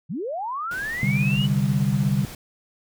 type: linear sweep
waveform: sine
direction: up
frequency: 125 to 2988 Hz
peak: -26 dBFS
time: 0.09-1.47 s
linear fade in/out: 20 ms
type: noise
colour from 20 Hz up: pink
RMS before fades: -39 dBFS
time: 0.71-2.35 s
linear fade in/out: 2 ms
type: chord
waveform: sine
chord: C suspended second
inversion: none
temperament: just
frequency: 130.81 / 147.16 / 196.22 Hz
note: C3 / D3 / G3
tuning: 0 / +4 / +2 cents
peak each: -23 dBFS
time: 1.03-2.25 s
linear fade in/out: 2 ms
effects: none